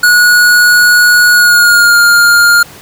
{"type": "tone with pitch glide", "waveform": "square", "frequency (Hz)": [1456, 1409.7], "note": ["F#6", "F6"], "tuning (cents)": [-28, 16], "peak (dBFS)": -4, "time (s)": [0.03, 2.63], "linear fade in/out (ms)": 5, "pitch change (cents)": -56, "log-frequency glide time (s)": [1.3, 1.98], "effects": ["pink hiss -33 dBFS RMS until 2.81 s", "high-pass 80 Hz 12 dB/octave"]}